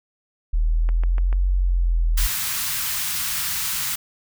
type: exponential two-way sweep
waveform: sine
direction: up then down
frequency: 38.89 to 46.25 to 39.33 Hz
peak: -16 dBFS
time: 0.53-2.27 s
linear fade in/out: 10 ms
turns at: 1.5 s
type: click train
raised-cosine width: 0.5 ms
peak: -20 dBFS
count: 4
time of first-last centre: 0.89-1.328 s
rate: 6.85 Hz
type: band-stop noise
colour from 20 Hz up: white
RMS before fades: -25 dBFS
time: 2.17-3.96 s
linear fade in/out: 10 ms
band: 190 to 1000 Hz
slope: 24 dB/octave
effects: none